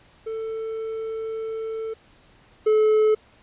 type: tone pair in turn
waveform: triangle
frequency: 444.5 / 431.3 Hz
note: A4 / A4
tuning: +18 / -35 cents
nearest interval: minor second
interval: 53 cents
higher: first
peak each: -25 / -13 dBFS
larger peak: second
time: 0.26-1.94 / 2.66-3.15 s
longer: first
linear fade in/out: 10 ms
effects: pink hiss -55 dBFS RMS until 3.42 s + resampled to 8000 Hz